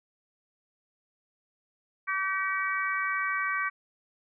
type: harmonic tone with a mistuned harmonic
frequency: 384.1 Hz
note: G4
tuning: 35 cents flat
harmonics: 3 / 4 / 5 / 6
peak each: -31 / -32 / -33 / -34 dBFS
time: 2.07-3.7 s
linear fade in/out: 20 ms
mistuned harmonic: 6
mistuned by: -20 cents
effects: none